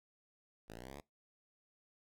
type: linear sweep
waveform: 5% pulse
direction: up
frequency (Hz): 51.91 to 74.6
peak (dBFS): -37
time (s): 0.68-1.01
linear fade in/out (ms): 10
effects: noise-tail reverb RT60 0.2 s tail -24 dB re dry